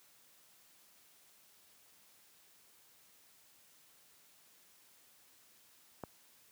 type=click; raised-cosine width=1 ms; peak=-27 dBFS; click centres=6.037 s; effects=white hiss -65 dBFS RMS until 6.51 s + high-pass 80 Hz 12 dB/octave